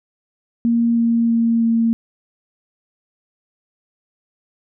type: tone with pitch steps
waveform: sine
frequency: 233.4 / 231.9 / 230.5 / 229 Hz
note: A#3 / A#3 / A#3 / A#3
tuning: +2 / -9 / -19 / -31 cents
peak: -13 dBFS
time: 0.65-1.93 s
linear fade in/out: 0 ms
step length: 320 ms
effects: none